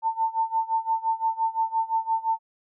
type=tone with tremolo; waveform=sine; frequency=897 Hz; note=A5; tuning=33 cents sharp; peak=-19 dBFS; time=0.02-2.39 s; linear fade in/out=50 ms; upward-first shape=sine; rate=5.8 Hz; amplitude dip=90%; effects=none